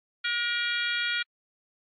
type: harmonic tone with a mistuned harmonic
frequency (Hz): 473.7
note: A#4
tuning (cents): +28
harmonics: 3 / 4 / 5 / 6 / 7 / 8 / 9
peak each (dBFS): -30 / -34 / -33 / -40 / -32 / -42 / -41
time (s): 0.24-1.23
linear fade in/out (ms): 10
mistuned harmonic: 3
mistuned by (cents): +18
effects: AAC 48 kbps